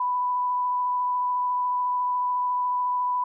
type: tone with vibrato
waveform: sine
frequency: 992 Hz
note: B5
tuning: 7 cents sharp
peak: -22 dBFS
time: 0-3.24 s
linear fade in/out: 5 ms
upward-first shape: triangle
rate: 14 Hz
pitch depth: 11 cents each way
effects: none